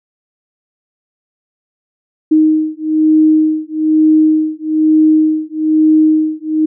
sine beating tone pair, 311.1 / 312.2 Hz, D#4 / D#4, 0 / +6 cents, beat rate 1.1 Hz, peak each -11 dBFS, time 2.31-6.66 s, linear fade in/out 10 ms, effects none

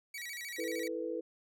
sawtooth tone with vibrato, 2093 Hz, C7, in tune, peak -37 dBFS, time 0.14-0.88 s, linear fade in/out 5 ms, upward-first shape square, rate 13 Hz, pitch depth 140 cents each way
sine chord, E suspended fourth, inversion none, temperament equal, 329.6 / 440 / 493.9 Hz, E4 / A4 / B4, 0 / 0 / 0 cents, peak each -39 / -40 / -38 dBFS, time 0.58-1.21 s, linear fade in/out 10 ms
effects none

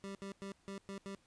25% pulse tone bursts at uneven times, 196.7 Hz, G3, 6 cents sharp, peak -39 dBFS, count 6, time 0.04-0.15 / 0.22-0.32 / 0.42-0.52 / 0.68-0.78 / 0.89-0.98 / 1.06-1.15 s, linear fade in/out 0 ms, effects pink hiss -71 dBFS RMS until 1.26 s + resampled to 22050 Hz

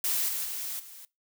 blue noise with level steps, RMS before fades -28 / -32 / -35 / -47 dBFS, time 0.04-1.05 s, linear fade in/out 2 ms, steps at 0.28 / 0.44 / 0.79 s, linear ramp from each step 10 ms, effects noise-tail reverb RT60 0.2 s tail -21 dB re dry

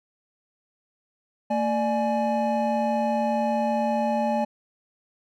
triangle tone cluster, 226.3 / 594 / 840 Hz, A3 / D5 / G#5, +49 / +20 / +19 cents, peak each -24 dBFS, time 1.5-4.45 s, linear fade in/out 10 ms, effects none

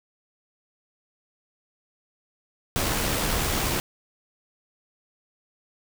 pink noise with amplitude modulation, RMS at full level -24 dBFS, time 2.76-3.8 s, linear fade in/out 0 ms, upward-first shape sine, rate 76.1 Hz, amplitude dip 30%, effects none

